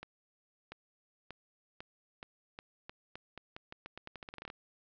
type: accelerating click train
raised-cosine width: 0.3 ms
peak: -28 dBFS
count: 23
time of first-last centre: 0.03-4.501 s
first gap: 690 ms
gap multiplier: 0.85
effects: low-pass 5000 Hz 12 dB/octave